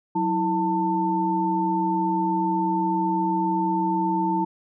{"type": "tone cluster", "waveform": "sine", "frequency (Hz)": [184.5, 326.4, 893], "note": ["F#3", "E4", "A5"], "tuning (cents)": [-5, -17, 25], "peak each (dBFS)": [-27, -25, -23], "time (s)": [0.15, 4.45], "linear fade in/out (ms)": 10, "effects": []}